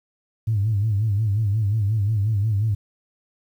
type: tone with vibrato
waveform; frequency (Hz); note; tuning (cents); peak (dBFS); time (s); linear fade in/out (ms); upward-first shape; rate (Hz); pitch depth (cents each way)
sine; 105.2; G#2; +23; -17; 0.47-2.75; 10; sine; 5.6; 120
effects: tanh soft clip ceiling -13 dBFS + 9-bit